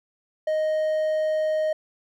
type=tone; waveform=triangle; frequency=622.3 Hz; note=D#5; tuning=in tune; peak=-19 dBFS; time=0.47-1.73 s; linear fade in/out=5 ms; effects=none

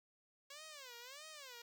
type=tone with vibrato; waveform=5% pulse; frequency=545 Hz; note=C#5; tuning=29 cents flat; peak=-40 dBFS; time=0.5-1.62 s; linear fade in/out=5 ms; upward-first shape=sine; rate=1.6 Hz; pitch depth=250 cents each way; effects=none

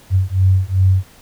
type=beating tone pair; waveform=sine; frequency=93 / 95.6 Hz; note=F#2 / G2; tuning=+9 / -43 cents; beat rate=2.6 Hz; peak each=-14 dBFS; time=0.1-1.04 s; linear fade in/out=50 ms; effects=pink hiss -46 dBFS RMS until 1.21 s

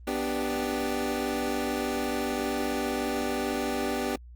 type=chord; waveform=25% pulse; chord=G major; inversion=first; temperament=equal; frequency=246.9 / 293.7 / 392 Hz; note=B3 / D4 / G4; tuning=0 / 0 / 0 cents; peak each=-28 / -29 / -28 dBFS; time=0.07-4.16 s; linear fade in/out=5 ms; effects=added 60 Hz sine -44 dBFS peak until 4.35 s + Opus 24 kbps

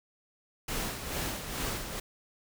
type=noise with tremolo; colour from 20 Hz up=pink; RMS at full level=-33 dBFS; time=0.68-2 s; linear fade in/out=5 ms; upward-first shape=sine; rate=2.3 Hz; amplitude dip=55%; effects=none

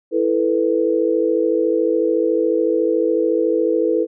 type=chord; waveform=sine; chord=E suspended fourth; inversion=none; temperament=equal; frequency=329.6 / 440 / 493.9 Hz; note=E4 / A4 / B4; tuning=0 / 0 / 0 cents; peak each=-19 dBFS; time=0.11-4.07 s; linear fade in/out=50 ms; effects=none

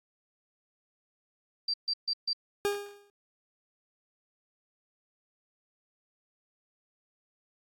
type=tone bursts; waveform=sine; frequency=4699 Hz; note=D8; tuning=in tune; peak=-27 dBFS; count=4; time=1.68-2.332 s; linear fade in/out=5 ms; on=58 ms; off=140 ms
type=tone with exponential decay; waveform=40% pulse; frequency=406.6 Hz; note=G#4; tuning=37 cents flat; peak=-23 dBFS; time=2.65-3.1 s; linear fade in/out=0 ms; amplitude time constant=97 ms
effects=AAC 64 kbps

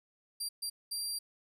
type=tone bursts at uneven times; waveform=25% pulse; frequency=4731 Hz; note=D8; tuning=12 cents sharp; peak=-30 dBFS; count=3; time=0.4-0.49 / 0.62-0.7 / 0.91-1.19 s; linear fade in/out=10 ms; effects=12-bit

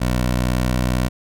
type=tone with pitch glide; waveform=15% pulse; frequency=61.74 to 62.28 Hz; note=B1 to B1; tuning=0 to +15 cents; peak=-11 dBFS; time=0-1.09 s; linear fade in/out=20 ms; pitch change=+15 cents; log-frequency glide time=0.29-0.72 s; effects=none

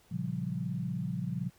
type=chord; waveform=sine; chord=G half-diminished seventh; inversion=first; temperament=equal; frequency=116.54 / 138.59 / 174.61 / 196 Hz; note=Bb2 / Db3 / F3 / G3; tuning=0 / 0 / 0 / 0 cents; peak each=-39 / -37 / -35 / -40 dBFS; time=0.11-1.5 s; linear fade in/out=10 ms; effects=pink hiss -64 dBFS RMS until 1.58 s

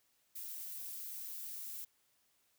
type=noise; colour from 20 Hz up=violet; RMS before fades=-45 dBFS; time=0.35-1.85 s; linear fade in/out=10 ms; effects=white hiss -75 dBFS RMS until 2.58 s

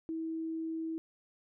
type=tone; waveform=sine; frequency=323.7 Hz; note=E4; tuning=31 cents flat; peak=-34 dBFS; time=0.09-0.98 s; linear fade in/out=0 ms; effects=none

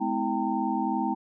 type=tone cluster; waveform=sine; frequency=210.5 / 252.9 / 323.2 / 786 / 910 Hz; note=G#3 / B3 / E4 / G5 / A#5; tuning=+24 / +41 / -34 / +4 / -42 cents; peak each=-31 dBFS; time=0-1.15 s; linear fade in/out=20 ms; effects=none

